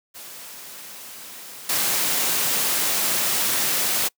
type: noise with level steps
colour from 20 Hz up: white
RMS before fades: -39 / -22 dBFS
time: 0.14-4.09 s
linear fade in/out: 20 ms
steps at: 1.69 s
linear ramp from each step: 5 ms
effects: noise-tail reverb RT60 0.1 s tail -25 dB re dry + high-pass 150 Hz 12 dB/octave